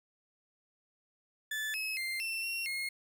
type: tone with pitch steps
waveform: 35% pulse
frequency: 1743 / 2573 / 2097 / 2687 / 2734 / 2150 Hz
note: A6 / E7 / C7 / E7 / F7 / C7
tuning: -17 / -43 / +3 / +33 / -37 / +47 cents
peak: -32 dBFS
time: 1.51-2.89 s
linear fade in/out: 5 ms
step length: 230 ms
effects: none